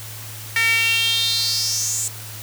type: tone with high-pass filter sweep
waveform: sawtooth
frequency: 456 Hz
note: A#4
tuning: 38 cents flat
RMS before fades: -20 dBFS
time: 0.56-2.08 s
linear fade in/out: 2 ms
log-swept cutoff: 2000 to 7700 Hz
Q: 5.9
effects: added 108 Hz sine -36 dBFS peak until 2.42 s + white hiss -36 dBFS RMS until 2.42 s